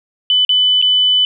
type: tone with dropouts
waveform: sine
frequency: 3000 Hz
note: F#7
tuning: 23 cents sharp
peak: -9 dBFS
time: 0.3-1.25 s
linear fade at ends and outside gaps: 1 ms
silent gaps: 0.45-0.492 / 0.816-0.824 s
effects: none